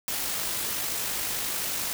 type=noise with amplitude modulation; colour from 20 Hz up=white; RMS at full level=-29 dBFS; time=0.08-1.93 s; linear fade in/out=0 ms; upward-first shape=sine; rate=51.4 Hz; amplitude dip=25%; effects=none